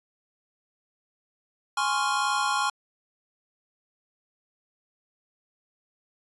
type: chord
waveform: square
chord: Db major seventh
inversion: second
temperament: equal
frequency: 830.6 / 1046.5 / 1108.7 / 1396.9 Hz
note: Ab5 / C6 / Db6 / F6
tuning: 0 / 0 / 0 / 0 cents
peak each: -30 dBFS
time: 1.77-2.7 s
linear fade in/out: 5 ms
effects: resampled to 24000 Hz